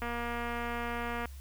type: click train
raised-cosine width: 0.5 ms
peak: -22 dBFS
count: 294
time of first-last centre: 0.02-1.256 s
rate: 237 Hz
effects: added 68 Hz sine -43 dBFS peak until 1.4 s + white hiss -58 dBFS RMS until 1.4 s